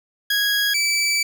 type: tone pair in turn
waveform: 20% pulse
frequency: 1654 / 2311 Hz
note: G#6 / D7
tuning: -8 / -28 cents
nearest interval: tritone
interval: 580 cents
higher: second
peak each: -13 dBFS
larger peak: neither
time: 0.3-0.74 / 0.74-1.23 s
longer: second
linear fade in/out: 5 ms
effects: none